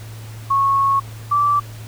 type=tone pair in turn; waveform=sine; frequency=1100 / 1162.9 Hz; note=C#6 / D6; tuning=-14 / -17 cents; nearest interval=minor second; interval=97 cents; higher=second; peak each=-13 dBFS; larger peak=neither; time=0.5-1 / 1.31-1.6 s; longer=first; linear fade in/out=10 ms; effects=added 110 Hz sine -32 dBFS peak until 1.87 s + pink hiss -42 dBFS RMS until 1.87 s